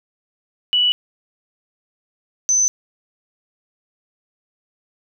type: tone pair in turn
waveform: sine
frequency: 2952 / 6102 Hz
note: F#7 / G8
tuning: -5 / -48 cents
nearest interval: octave + minor second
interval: 1257 cents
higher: second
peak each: -13 dBFS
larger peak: neither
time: 0.73-0.92 / 2.49-2.68 s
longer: neither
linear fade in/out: 0 ms
effects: none